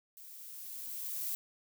violet noise with level ramp, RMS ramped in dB -52 to -36 dBFS, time 0.17-1.35 s, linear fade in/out 0 ms, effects none

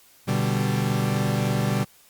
40% pulse chord, G major, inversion first, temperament equal, 123.47 / 146.83 / 196 Hz, B2 / D3 / G3, 0 / 0 / 0 cents, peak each -24 / -26 / -25 dBFS, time 0.27-1.85 s, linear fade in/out 20 ms, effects white hiss -55 dBFS RMS until 2.09 s + Opus 48 kbps

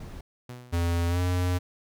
brown noise, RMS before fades -40 dBFS, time 0-0.21 s, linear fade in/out 5 ms
sawtooth tone with exponential decay, 123.47 Hz, B2, in tune, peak -33 dBFS, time 0.49-1.14 s, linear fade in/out 5 ms, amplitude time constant 140 ms
square tone with pitch glide, 85.5 to 89.75 Hz, F2 to F2, -36 to +48 cents, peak -24 dBFS, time 0.72-1.59 s, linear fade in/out 20 ms, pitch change +84 cents, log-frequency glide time 1.08-1.2 s
effects none

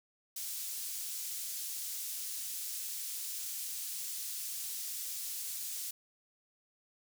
pink high-pass noise, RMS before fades -40 dBFS, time 0.36-5.91 s, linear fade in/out 5 ms, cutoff 6400 Hz, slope 12 dB/octave, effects none

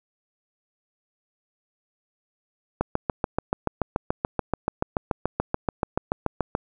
click train, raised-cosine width 1 ms, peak -8 dBFS, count 27, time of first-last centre 2.81-6.551 s, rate 6.95 Hz, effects none

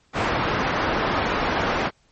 white low-pass noise, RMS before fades -23 dBFS, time 0.13-1.91 s, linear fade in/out 50 ms, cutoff 1400 Hz, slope 12 dB/octave, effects pink hiss -62 dBFS RMS until 2.11 s + MP3 32 kbps

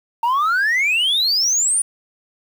sine exponential sweep, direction up, 907 to 9700 Hz, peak -12 dBFS, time 0.23-1.82 s, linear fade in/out 5 ms, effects tanh soft clip ceiling -14 dBFS + 7-bit

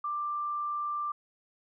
sine tone, 1182 Hz, D6, 11 cents sharp, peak -30 dBFS, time 0.04-1.12 s, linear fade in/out 5 ms, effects none

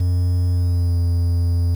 triangle tone with pitch glide, 88.8 to 86.32 Hz, F2 to F2, +29 to -20 cents, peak -13 dBFS, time 0-1.75 s, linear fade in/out 5 ms, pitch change -49 cents, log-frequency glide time 0.5-0.99 s, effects 7-bit

